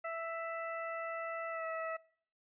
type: tone with pitch glide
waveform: 20% pulse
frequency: 661 to 649.3 Hz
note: E5 to E5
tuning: +5 to -26 cents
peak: -32 dBFS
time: 0.04-1.97 s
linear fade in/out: 10 ms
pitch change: -31 cents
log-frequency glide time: 1.5-1.65 s
effects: noise-tail reverb RT60 0.6 s tail -23 dB re dry + resampled to 8000 Hz